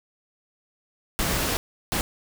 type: noise bursts at uneven times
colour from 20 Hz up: pink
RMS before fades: -25 dBFS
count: 2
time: 1.19-1.57 / 1.92-2.01 s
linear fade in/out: 0 ms
effects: none